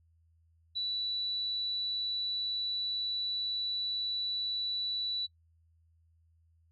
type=tone; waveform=sine; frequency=3951 Hz; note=B7; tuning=in tune; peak=-31 dBFS; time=0.75-5.27 s; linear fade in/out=20 ms; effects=noise-tail reverb RT60 0.1 s tail -24 dB re dry + added 82 Hz sine -64 dBFS peak until 6.71 s